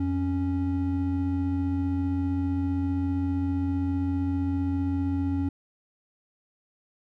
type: tone pair together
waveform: triangle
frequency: 87.31 / 277.2 Hz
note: F2 / C#4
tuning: 0 / 0 cents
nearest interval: octave + minor sixth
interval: 2000 cents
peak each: -26 / -24 dBFS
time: 0-5.49 s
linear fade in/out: 5 ms
effects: none